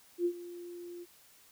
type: tone with ADSR envelope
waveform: sine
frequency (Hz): 349.2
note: F4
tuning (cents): 0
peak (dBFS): -25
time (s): 0.18-1.06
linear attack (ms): 73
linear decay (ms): 71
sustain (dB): -17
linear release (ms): 37
effects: white hiss -61 dBFS RMS until 1.51 s